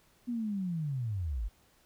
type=linear sweep; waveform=sine; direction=down; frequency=246.9 to 43.65 Hz; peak=-31 dBFS; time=0.27-1.49 s; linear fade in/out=20 ms; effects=pink hiss -66 dBFS RMS until 1.85 s